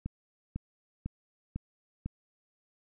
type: click train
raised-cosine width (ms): 5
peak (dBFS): -22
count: 5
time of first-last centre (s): 0.06-2.06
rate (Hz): 2
effects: none